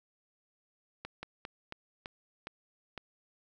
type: slowing click train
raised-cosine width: 0.3 ms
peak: -24 dBFS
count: 7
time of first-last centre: 1.05-2.977 s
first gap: 180 ms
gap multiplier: 1.23
effects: none